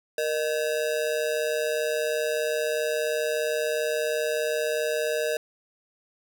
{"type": "ring-modulated tone", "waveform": "square", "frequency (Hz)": 541, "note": "C#5", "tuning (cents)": -42, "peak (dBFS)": -22, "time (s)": [0.18, 5.37], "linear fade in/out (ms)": 2, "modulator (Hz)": 72.5, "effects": []}